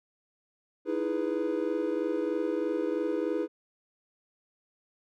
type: chord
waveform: triangle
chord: E major seventh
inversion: third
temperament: equal with one note detuned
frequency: 311.1 / 334.2 / 415.3 / 493.9 Hz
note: D#4 / E4 / G#4 / B4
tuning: 0 / +24 / 0 / 0 cents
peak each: -31 dBFS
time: 0.85-3.48 s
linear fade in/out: 50 ms
effects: none